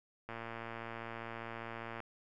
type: click train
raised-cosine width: 0.5 ms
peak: -28 dBFS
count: 198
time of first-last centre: 0.29-2.003 s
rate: 115 Hz
effects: none